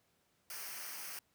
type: noise with comb filter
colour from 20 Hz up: white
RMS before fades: -45 dBFS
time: 0.5-1.19 s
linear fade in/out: 2 ms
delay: 0.27 ms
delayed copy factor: -0.65
effects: pink hiss -75 dBFS RMS until 1.34 s + high-pass 80 Hz 12 dB/octave